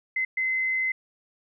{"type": "tone bursts at uneven times", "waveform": "sine", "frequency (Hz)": 2053, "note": "C7", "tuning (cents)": -33, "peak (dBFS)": -23, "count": 2, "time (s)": [[0.16, 0.25], [0.37, 0.92]], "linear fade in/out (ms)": 5, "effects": []}